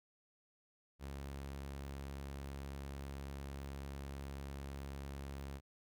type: tone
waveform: sawtooth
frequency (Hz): 69.1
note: C#2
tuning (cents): -5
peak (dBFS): -40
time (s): 0.99-5.61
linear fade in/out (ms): 50
effects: none